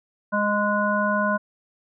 harmonic tone with a mistuned harmonic, 206.7 Hz, G#3, 8 cents flat, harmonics 1 / 3 / 5 / 7, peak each -25 / -25 / -25 / -25 dBFS, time 0.32-1.38 s, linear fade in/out 20 ms, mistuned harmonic 7, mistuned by +23 cents, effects none

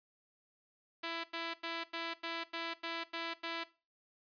5% pulse tone bursts, 332.7 Hz, E4, 16 cents sharp, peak -26 dBFS, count 9, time 1.03-3.64 s, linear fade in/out 10 ms, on 210 ms, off 90 ms, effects noise-tail reverb RT60 0.3 s tail -18 dB re dry + resampled to 11025 Hz

